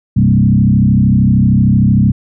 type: tone with frequency modulation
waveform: sine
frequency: 161 Hz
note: E3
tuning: 41 cents flat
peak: -6 dBFS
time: 0.16-2.12 s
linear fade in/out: 10 ms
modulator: 33.1 Hz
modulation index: 2.2
effects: none